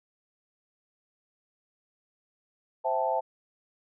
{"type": "chord", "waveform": "sine", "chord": "A minor seventh", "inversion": "first", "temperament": "equal", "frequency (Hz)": [523.3, 659.3, 784, 880], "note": ["C5", "E5", "G5", "A5"], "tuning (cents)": [0, 0, 0, 0], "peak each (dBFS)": [-31, -30, -32, -29], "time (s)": [2.84, 3.21], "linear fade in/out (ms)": 20, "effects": []}